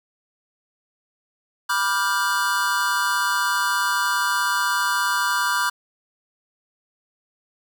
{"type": "chord", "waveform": "square", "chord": "G dominant seventh", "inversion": "first", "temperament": "just", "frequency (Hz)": [980, 1176, 1411.2, 1568], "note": ["B5", "D6", "F6", "G6"], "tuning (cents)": [-14, 2, 18, 0], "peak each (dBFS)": -26, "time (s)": [1.69, 5.7], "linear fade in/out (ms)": 10, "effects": []}